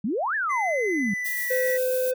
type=exponential two-way sweep; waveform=sine; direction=up then down; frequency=186.9 to 1811 to 186.9 Hz; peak=-23 dBFS; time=0.04-1.14 s; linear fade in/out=5 ms; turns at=0.35 s
type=tone with pitch glide; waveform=triangle; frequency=2040 to 1944.5 Hz; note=C7 to B6; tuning=-44 to -27 cents; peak=-25 dBFS; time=0.49-1.78 s; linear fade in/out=20 ms; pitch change=-83 cents; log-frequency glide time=0.86-1.5 s
type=noise with tremolo; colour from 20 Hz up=violet; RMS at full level=-32 dBFS; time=1.24-2.12 s; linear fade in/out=20 ms; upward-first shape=triangle; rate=7.4 Hz; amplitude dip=25%
type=tone; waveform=triangle; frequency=511 Hz; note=C5; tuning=41 cents flat; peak=-20 dBFS; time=1.5-2.14 s; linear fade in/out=10 ms
effects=none